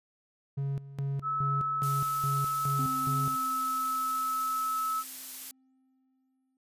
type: tone with tremolo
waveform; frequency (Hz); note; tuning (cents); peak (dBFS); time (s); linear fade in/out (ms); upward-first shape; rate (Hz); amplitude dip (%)
triangle; 138.59; C#3; 0; -27; 0.57-3.36; 10; square; 2.4; 80
type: tone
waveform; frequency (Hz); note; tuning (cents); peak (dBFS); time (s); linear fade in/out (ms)
sine; 1300; E6; -24; -28; 1.22-5.04; 50
type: noise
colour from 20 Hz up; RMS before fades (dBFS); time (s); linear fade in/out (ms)
blue; -40; 1.83-5.51; 0
type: tone with exponential decay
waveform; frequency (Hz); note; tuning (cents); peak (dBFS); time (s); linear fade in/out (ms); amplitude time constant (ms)
triangle; 261.6; C4; 0; -32; 2.79-6.57; 1; 820
effects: resampled to 32000 Hz